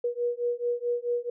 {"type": "beating tone pair", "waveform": "sine", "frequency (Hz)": [479.2, 483.8], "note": ["A#4", "B4"], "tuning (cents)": [48, -36], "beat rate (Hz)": 4.6, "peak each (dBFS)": -29, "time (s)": [0.04, 1.3], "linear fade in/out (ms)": 5, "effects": []}